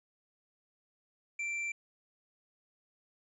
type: tone with tanh clipping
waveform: triangle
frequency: 2349 Hz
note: D7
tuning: in tune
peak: -35 dBFS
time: 1.39-1.72 s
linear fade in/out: 5 ms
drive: 11 dB
effects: resampled to 22050 Hz